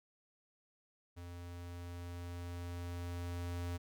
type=tone with level ramp; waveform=square; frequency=87.31 Hz; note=F2; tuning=in tune; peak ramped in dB=-47 to -38 dBFS; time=1.16-3.78 s; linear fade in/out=20 ms; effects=none